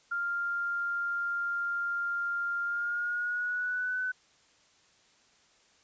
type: tone with pitch glide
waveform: sine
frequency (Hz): 1396.9 to 1505.8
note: F6 to F#6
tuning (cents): 0 to +30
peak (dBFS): -29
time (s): 0.11-4.12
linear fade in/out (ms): 10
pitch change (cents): +130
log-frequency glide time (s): 2.63-4.01
effects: white hiss -64 dBFS RMS until 5.83 s + resampled to 16000 Hz